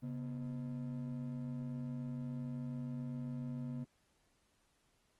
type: ring-modulated tone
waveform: triangle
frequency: 190 Hz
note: F#3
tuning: 46 cents sharp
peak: -34 dBFS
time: 0.02-3.85 s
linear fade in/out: 20 ms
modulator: 53.6 Hz
effects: pink hiss -75 dBFS RMS until 5.19 s + Opus 24 kbps